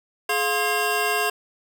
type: tone cluster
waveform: square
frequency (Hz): 422.9 / 704 / 1054 / 1620 / 2756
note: G#4 / F5 / C6 / G#6 / F7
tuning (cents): +31 / +14 / +12 / -43 / -24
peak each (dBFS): -28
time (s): 0.29-1.3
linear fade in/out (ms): 5
effects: none